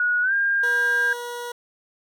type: tone with pitch glide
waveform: sine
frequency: 1456 to 1606.2 Hz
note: F#6 to G6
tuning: -28 to +42 cents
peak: -18 dBFS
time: 0-1.13 s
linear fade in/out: 2 ms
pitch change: +170 cents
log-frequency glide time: 0.22-0.33 s
type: tone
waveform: 20% pulse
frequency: 481.6 Hz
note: B4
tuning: 44 cents flat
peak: -25 dBFS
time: 0.63-1.52 s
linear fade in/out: 5 ms
effects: none